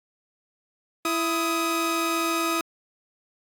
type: tone pair together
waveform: sawtooth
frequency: 332.7 / 1256 Hz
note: E4 / D#6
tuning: +16 / +16 cents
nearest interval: octave + major seventh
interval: 2300 cents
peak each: -22 dBFS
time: 1.05-2.61 s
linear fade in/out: 2 ms
effects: AAC 64 kbps